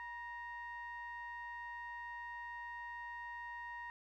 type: ring-modulated tone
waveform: triangle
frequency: 452.2 Hz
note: A4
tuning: 47 cents sharp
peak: -39 dBFS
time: 0-3.9 s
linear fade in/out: 0 ms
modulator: 1410 Hz
effects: none